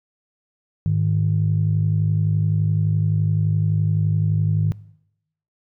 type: tone pair together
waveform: sine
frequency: 103.82 / 155.56 Hz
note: G#2 / D#3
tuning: 0 / 0 cents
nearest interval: perfect fifth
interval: 700 cents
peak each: -19 dBFS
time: 0.86-4.72 s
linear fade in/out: 0 ms
effects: noise-tail reverb RT60 0.8 s tail -21 dB re dry + tanh soft clip ceiling -9 dBFS